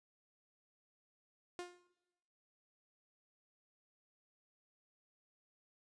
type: tone with exponential decay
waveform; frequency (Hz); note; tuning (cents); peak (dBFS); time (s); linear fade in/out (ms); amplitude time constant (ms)
sawtooth; 354.6; F4; +26; -36; 1.59-1.87; 0; 59
effects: noise-tail reverb RT60 1.0 s tail -19 dB re dry + resampled to 22050 Hz